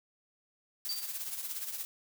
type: noise with tremolo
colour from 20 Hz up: blue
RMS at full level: -36 dBFS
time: 0.85-1.85 s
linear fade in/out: 0 ms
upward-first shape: triangle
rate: 17 Hz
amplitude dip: 65%
type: tone with exponential decay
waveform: sine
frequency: 4640 Hz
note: D8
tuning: 22 cents flat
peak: -31 dBFS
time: 0.89-1.23 s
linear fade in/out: 2 ms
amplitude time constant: 72 ms
effects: none